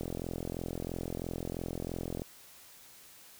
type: click train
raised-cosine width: 2 ms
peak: -23 dBFS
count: 96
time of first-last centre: 0.01-2.219 s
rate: 43 Hz
effects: white hiss -55 dBFS RMS until 3.39 s